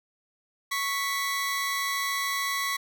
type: tone pair together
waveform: sawtooth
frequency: 1108.7 / 1975.5 Hz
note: C#6 / B6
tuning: 0 / 0 cents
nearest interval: minor seventh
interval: 1000 cents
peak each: -26 dBFS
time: 0.71-2.77 s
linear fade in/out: 10 ms
effects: none